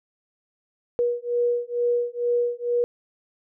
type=beating tone pair; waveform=sine; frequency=480 / 482.2 Hz; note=B4 / B4; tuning=-49 / -41 cents; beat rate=2.2 Hz; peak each=-24 dBFS; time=0.99-2.84 s; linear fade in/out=0 ms; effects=none